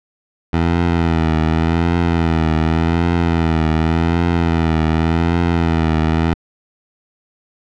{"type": "tone with vibrato", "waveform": "15% pulse", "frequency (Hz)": 82.41, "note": "E2", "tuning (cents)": 0, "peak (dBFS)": -7, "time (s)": [0.53, 6.34], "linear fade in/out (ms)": 5, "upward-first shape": "triangle", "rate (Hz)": 0.87, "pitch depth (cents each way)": 79, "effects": ["low-pass 3000 Hz 12 dB/octave"]}